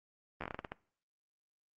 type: slowing click train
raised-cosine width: 0.5 ms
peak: -24 dBFS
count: 10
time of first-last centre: 0.41-0.72 s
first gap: 12 ms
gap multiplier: 1.25
effects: noise-tail reverb RT60 0.5 s tail -22 dB re dry + Opus 24 kbps